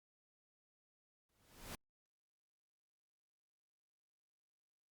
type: noise with exponential growth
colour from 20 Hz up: pink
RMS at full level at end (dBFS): -45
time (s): 1.29-1.75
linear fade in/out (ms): 1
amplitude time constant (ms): 100
effects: Opus 48 kbps